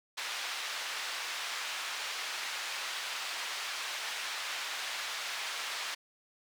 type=band-pass noise; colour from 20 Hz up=white; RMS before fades=-38 dBFS; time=0.17-5.95 s; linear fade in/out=10 ms; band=910 to 3900 Hz; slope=12 dB/octave; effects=none